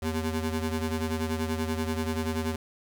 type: ring-modulated tone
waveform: 25% pulse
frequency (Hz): 160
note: D#3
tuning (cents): +49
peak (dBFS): -21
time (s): 0.02-2.56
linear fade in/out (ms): 5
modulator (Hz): 74.8
effects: none